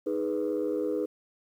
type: chord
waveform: sine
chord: G# minor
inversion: second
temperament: equal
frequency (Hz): 311.1 / 415.3 / 493.9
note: D#4 / G#4 / B4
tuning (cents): 0 / 0 / 0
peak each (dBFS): -30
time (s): 0.06-1.06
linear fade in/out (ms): 10
effects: tanh soft clip ceiling -21 dBFS + 10-bit